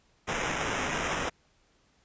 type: noise with sample-and-hold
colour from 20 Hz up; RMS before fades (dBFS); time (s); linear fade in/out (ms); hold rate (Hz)
white; -31; 0.27-1.3; 20; 4410
effects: pink hiss -67 dBFS RMS until 2.04 s + resampled to 16000 Hz